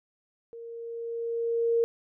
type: tone with level ramp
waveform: sine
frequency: 464 Hz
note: A#4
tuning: 8 cents flat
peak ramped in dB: -40 to -20 dBFS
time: 0.53-1.84 s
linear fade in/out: 0 ms
effects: none